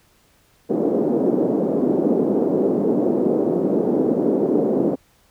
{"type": "band-pass noise", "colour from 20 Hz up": "white", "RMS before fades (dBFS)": -19, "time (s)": [0.69, 4.96], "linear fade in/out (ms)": 20, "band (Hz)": [210, 450], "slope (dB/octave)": 24, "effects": ["pink hiss -58 dBFS RMS until 5.3 s"]}